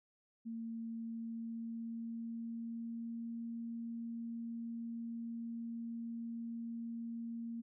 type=tone with pitch glide; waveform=sine; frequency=228 to 231.6 Hz; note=A#3 to A#3; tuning=-38 to -11 cents; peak=-40 dBFS; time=0.45-7.62 s; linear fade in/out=20 ms; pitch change=+27 cents; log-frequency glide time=0.91-3.4 s; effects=none